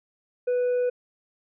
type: tone with hard clipping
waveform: sine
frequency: 493.9 Hz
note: B4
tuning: in tune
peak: -22 dBFS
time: 0.47-0.9 s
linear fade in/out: 10 ms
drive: 2 dB
effects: resampled to 8000 Hz